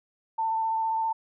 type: tone with vibrato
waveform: sine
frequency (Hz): 893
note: A5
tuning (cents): +25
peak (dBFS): -24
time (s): 0.38-1.13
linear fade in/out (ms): 10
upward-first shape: triangle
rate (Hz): 15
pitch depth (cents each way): 18
effects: none